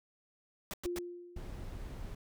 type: noise bursts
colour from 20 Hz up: pink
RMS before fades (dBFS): -41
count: 3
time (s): 0.71-0.986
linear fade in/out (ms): 0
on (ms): 26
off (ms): 99
type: tone with exponential decay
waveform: sine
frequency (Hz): 350.9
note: F4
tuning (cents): +8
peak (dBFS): -32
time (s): 0.85-1.82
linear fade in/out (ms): 5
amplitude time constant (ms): 210
type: noise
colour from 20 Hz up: brown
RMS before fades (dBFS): -43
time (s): 1.36-2.15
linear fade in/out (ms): 5
effects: none